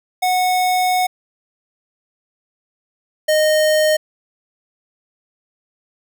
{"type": "tone pair in turn", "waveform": "square", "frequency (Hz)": [734, 617.2], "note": ["F#5", "D#5"], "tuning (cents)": [-14, -14], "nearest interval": "minor third", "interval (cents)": 300, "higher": "first", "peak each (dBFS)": [-15, -13], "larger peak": "second", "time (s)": [[0.22, 1.07], [3.28, 3.97]], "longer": "first", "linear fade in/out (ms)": 10, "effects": []}